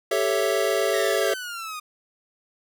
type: chord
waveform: square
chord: A dominant seventh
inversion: third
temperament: equal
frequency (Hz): 392 / 440 / 554.4 / 659.3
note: G4 / A4 / C#5 / E5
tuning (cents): 0 / 0 / 0 / 0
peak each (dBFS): -27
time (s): 0.11-1.34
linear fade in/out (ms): 5
type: exponential sweep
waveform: sawtooth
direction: down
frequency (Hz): 1896 to 1221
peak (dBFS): -28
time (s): 0.93-1.8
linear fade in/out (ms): 10
effects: none